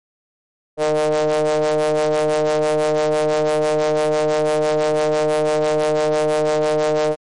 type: ring-modulated tone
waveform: square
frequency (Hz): 76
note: D#2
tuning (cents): -40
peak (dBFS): -13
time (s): 0.77-7.16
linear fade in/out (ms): 50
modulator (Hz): 535
effects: MP3 48 kbps